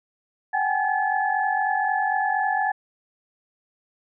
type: tone cluster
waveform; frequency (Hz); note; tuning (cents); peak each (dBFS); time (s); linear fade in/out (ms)
sine; 751 / 795 / 844 / 1722; F#5 / G5 / G#5 / A6; +26 / +24 / +28 / -38; -26; 0.53-2.72; 10
effects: none